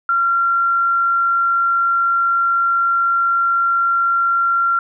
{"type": "tone", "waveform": "sine", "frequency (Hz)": 1374, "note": "F6", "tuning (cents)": -29, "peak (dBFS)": -13, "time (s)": [0.09, 4.79], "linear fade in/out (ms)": 2, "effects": []}